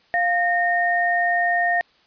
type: tone pair together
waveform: sine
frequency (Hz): 700.5 / 1840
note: F5 / A#6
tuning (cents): +5 / -23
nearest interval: octave + perfect fourth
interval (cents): 1672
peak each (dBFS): -20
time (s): 0.14-1.81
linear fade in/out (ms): 0
effects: white hiss -58 dBFS RMS until 2.06 s + resampled to 11025 Hz

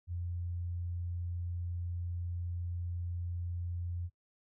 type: tone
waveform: sine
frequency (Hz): 87.2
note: F2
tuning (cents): -2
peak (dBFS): -35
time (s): 0.07-4.1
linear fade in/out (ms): 50
effects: noise-tail reverb RT60 0.1 s tail -19 dB re dry

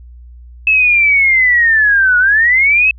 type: linear two-way sweep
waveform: sine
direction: down then up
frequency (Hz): 2616 to 1444 to 2616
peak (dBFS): -7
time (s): 0.67-2.91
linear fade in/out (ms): 2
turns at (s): 2.18
effects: added 60 Hz sine -33 dBFS peak until 2.98 s

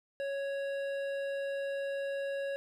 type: tone with hard clipping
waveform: sine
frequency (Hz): 554.4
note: C#5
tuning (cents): 0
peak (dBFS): -35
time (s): 0.2-2.56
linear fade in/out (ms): 0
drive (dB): 11
effects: none

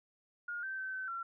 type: tone with pitch steps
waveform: sine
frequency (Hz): 1426 / 1553 / 1538 / 1529 / 1362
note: F6 / G6 / G6 / G6 / F6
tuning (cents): +36 / -17 / -33 / -44 / -44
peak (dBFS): -37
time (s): 0.48-1.23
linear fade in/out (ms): 5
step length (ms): 150
effects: none

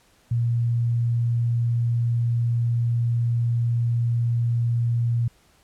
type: tone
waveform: sine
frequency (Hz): 118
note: A#2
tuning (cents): +22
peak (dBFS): -19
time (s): 0.31-5.28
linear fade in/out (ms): 5
effects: pink hiss -59 dBFS RMS until 5.63 s + low-pass 12000 Hz 12 dB/octave

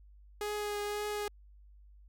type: tone with vibrato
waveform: sawtooth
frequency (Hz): 415.3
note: G#4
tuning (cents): 0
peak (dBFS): -30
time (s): 0.41-1.28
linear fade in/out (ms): 2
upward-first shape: triangle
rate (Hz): 1.9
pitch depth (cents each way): 16
effects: added 50 Hz sine -54 dBFS peak until 2.08 s

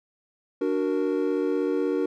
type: chord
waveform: triangle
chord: D augmented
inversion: none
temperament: equal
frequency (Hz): 293.7 / 370 / 466.2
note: D4 / F#4 / A#4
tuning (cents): 0 / 0 / 0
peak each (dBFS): -25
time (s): 0.61-2.06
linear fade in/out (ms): 5
effects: none

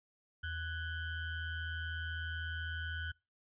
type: ring-modulated tone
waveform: square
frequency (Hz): 784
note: G5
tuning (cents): 0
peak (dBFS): -35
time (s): 0.43-3.12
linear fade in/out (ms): 10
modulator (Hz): 702
effects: noise-tail reverb RT60 0.3 s tail -26 dB re dry + resampled to 8000 Hz

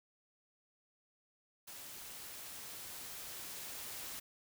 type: noise with level ramp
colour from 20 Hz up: white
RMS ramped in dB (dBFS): -50 to -45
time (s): 1.67-4.2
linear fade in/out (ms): 10
effects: none

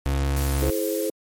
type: tone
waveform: 35% pulse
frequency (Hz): 69.3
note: C#2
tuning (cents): 0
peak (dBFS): -19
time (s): 0.06-0.7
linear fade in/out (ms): 0
type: noise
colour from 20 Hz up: blue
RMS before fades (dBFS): -33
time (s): 0.36-1.1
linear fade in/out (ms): 10
type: chord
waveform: sine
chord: E augmented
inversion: none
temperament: equal with one note detuned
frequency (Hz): 329.6 / 426 / 523.3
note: E4 / G#4 / B#4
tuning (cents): 0 / +44 / 0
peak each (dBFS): -27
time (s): 0.62-1.1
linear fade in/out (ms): 2
effects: MP3 64 kbps

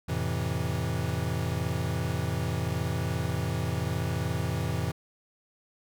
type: chord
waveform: square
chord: F major seventh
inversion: none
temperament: equal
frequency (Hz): 87.31 / 110 / 130.81 / 164.81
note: F2 / A2 / C3 / E3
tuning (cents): 0 / 0 / 0 / 0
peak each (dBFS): -34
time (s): 0.08-4.92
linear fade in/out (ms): 10
effects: none

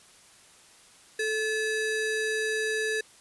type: ring-modulated tone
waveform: square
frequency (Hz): 1080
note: C#6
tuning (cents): -45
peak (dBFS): -24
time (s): 1.19-3.01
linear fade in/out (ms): 5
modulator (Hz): 644
effects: white hiss -55 dBFS RMS until 3.2 s + resampled to 24000 Hz

